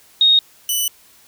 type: tone pair in turn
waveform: sine / 10% pulse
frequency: 3729 / 2978 Hz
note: A#7 / F#7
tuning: 0 / +11 cents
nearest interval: major third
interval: 389 cents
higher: first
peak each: -9 dBFS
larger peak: neither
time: 0.21-0.39 / 0.69-0.88 s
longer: second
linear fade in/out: 2 ms
effects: white hiss -50 dBFS RMS until 1.27 s